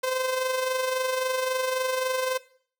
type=tone with amplitude modulation; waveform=sawtooth; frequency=516 Hz; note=C5; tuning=24 cents flat; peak=-19 dBFS; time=0.03-2.38 s; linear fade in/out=10 ms; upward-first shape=sine; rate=23.7 Hz; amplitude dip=50%; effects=noise-tail reverb RT60 0.5 s tail -18 dB re dry